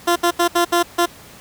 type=tone bursts at uneven times; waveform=15% pulse; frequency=346 Hz; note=F4; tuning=16 cents flat; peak=-7 dBFS; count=6; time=0.07-0.16 / 0.23-0.31 / 0.39-0.48 / 0.55-0.65 / 0.72-0.83 / 0.98-1.06 s; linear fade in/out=10 ms; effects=pink hiss -42 dBFS RMS until 1.4 s + high-pass 60 Hz 12 dB/octave